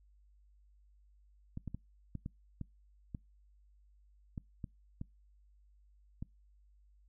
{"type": "clicks", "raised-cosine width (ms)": 5, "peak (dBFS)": -28, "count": 11, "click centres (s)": [1.574, 1.677, 1.746, 2.153, 2.261, 2.613, 3.148, 4.378, 4.642, 5.014, 6.225], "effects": ["noise-tail reverb RT60 0.2 s tail -25 dB re dry", "added 50 Hz sine -62 dBFS peak until 7.08 s"]}